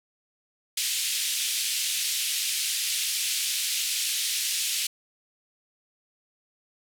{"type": "band-pass noise", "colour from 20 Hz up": "pink", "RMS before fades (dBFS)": -28, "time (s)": [0.77, 4.87], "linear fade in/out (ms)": 5, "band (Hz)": [2700, 13000], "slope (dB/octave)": 24, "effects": []}